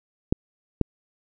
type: clicks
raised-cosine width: 3 ms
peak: -6 dBFS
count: 2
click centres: 0.325 / 0.813 s
effects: none